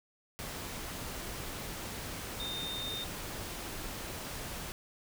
sine tone in noise, 3648 Hz, A#7, 38 cents flat, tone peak -37 dBFS, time 2.4-3.04 s, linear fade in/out 0 ms, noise pink, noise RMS -41 dBFS, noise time 0.39-4.72 s, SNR +1 dB, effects none

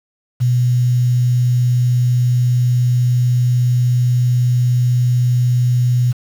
sine tone with quantisation, 123.47 Hz, B2, in tune, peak -11 dBFS, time 0.4-6.13 s, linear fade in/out 20 ms, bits 6, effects none

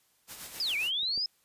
white noise with tremolo, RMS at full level -41 dBFS, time 0.27-0.92 s, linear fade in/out 50 ms, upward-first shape sine, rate 7.5 Hz, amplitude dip 50%
sine linear two-way sweep, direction down then up, 5190 to 2217 to 5190 Hz, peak -28 dBFS, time 0.6-1.26 s, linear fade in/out 2 ms, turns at 0.76 s
clicks, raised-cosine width 2 ms, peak -42 / -34 dBFS, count 2, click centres 1.032 / 1.177 s
effects white hiss -69 dBFS RMS until 1.44 s + resampled to 32000 Hz

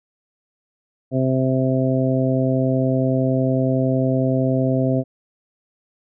harmonic tone, 130.81 Hz, C3, in tune, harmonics 1 / 2 / 3 / 4 / 5, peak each -20 / -20 / -27 / -25 / -25 dBFS, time 1.11-5.04 s, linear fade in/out 50 ms, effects none

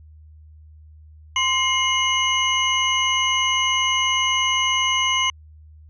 sine tone cluster, 1039 / 2129 / 2932 / 6210 Hz, C6 / C7 / F#7 / G8, -12 / +30 / -16 / -17 cents, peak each -23 / -23 / -21 / -28 dBFS, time 1.36-5.3 s, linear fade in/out 2 ms, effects added 77 Hz sine -43 dBFS peak until 5.89 s

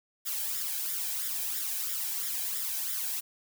blue noise with flanger, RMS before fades -33 dBFS, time 0.25-3.21 s, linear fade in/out 20 ms, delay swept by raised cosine 0.56 to 1.28 ms, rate 3 Hz, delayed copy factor +0.6, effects none

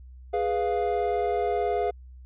triangle chord, F diminished, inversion first, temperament equal, 415.3 / 493.9 / 698.5 Hz, Ab4 / Cb5 / F5, 0 / 0 / 0 cents, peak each -25 / -28 / -25 dBFS, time 0.33-1.91 s, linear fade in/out 10 ms, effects added 63 Hz sine -43 dBFS peak until 2.25 s + resampled to 8000 Hz

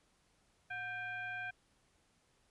sine tone with frequency modulation, 1568 Hz, G6, in tune, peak -39 dBFS, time 0.7-1.51 s, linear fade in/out 10 ms, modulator 840 Hz, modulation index 0.88, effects pink hiss -73 dBFS RMS until 2.5 s + resampled to 24000 Hz

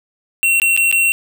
square tone with dropouts, 2728 Hz, F7, 41 cents flat, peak -12 dBFS, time 0.43-1.12 s, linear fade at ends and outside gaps 0 ms, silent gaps 0.599-0.618 / 0.765-0.775 / 0.914-0.926 s, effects none

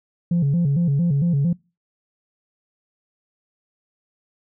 sine tone with vibrato, 155.56 Hz, D#3, in tune, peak -14 dBFS, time 0.31-1.53 s, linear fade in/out 5 ms, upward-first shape square, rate 4.4 Hz, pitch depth 180 cents each way, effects noise-tail reverb RT60 0.3 s tail -26 dB re dry + tanh soft clip ceiling -14 dBFS

